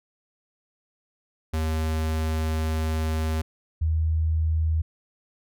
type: tone pair in turn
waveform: square / sine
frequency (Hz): 79.1 / 79.65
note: D#2 / D#2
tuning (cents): +29 / +41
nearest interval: unison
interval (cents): 12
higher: second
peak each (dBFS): -24 / -20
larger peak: second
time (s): 1.53-3.42 / 3.81-4.82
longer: first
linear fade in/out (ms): 10
effects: none